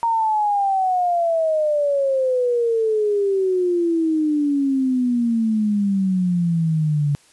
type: exponential sweep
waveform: sine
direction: down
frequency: 932.3 to 142.5 Hz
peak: -16 dBFS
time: 0.03-7.15 s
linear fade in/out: 0 ms
effects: white hiss -53 dBFS RMS until 7.32 s + resampled to 24000 Hz